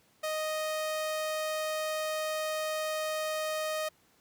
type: tone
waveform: sawtooth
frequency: 622.3 Hz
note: D#5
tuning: in tune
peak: -27 dBFS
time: 0.23-3.89 s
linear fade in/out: 10 ms
effects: pink hiss -66 dBFS RMS until 4.2 s + high-pass 100 Hz 12 dB/octave